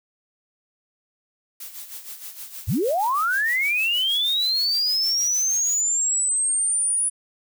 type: noise with tremolo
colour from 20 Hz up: blue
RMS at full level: -35 dBFS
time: 1.6-5.81 s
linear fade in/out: 5 ms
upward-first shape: sine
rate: 6.4 Hz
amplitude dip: 65%
type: linear sweep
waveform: sine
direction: up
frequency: 58.8 to 9870 Hz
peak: -19 dBFS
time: 2.67-7.1 s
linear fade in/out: 20 ms
effects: none